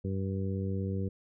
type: harmonic tone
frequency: 96.4 Hz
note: G2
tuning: 28 cents flat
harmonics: 1 / 2 / 3 / 4 / 5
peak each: -32 / -35 / -43 / -41 / -42 dBFS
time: 0.04-1.09 s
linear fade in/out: 10 ms
effects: none